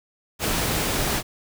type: noise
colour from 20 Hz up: pink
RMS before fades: -24 dBFS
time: 0.39-1.23 s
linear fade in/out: 50 ms
effects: none